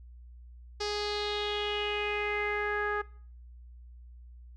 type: tone with low-pass filter sweep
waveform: sawtooth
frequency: 415.3 Hz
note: G#4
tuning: in tune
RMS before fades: -32 dBFS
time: 0.8-3.02 s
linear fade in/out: 10 ms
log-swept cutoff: 5100 to 1500 Hz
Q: 4.8
effects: noise-tail reverb RT60 0.5 s tail -22 dB re dry + added 60 Hz sine -47 dBFS peak until 4.56 s